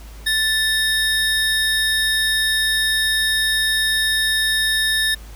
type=tone pair together; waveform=square; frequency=1760 / 3724 Hz; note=A6 / A#7; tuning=0 / -2 cents; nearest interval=octave + minor second; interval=1298 cents; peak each=-20 dBFS; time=0.26-5.15 s; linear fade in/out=10 ms; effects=added 53 Hz sine -35 dBFS peak until 5.35 s + pink hiss -45 dBFS RMS until 5.35 s